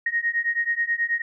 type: beating tone pair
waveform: sine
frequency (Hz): 1864.7 / 1874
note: A#6 / A#6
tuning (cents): 0 / +9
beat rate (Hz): 9.3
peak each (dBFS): -25 / -24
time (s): 0.06-1.22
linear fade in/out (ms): 5
effects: none